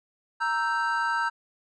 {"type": "chord", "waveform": "triangle", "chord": "E diminished", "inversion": "second", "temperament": "equal with one note detuned", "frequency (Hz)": [932.3, 1318.5, 1561.7], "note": ["Bb5", "E6", "G6"], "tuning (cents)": [0, 0, -7], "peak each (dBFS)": [-26, -28, -26], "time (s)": [0.4, 1.3], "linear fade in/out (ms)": 20, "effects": ["resampled to 22050 Hz"]}